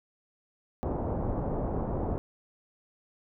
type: low-pass noise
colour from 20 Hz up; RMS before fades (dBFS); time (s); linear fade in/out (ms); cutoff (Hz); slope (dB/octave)
pink; -31; 0.83-2.18; 0; 850; 24
effects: none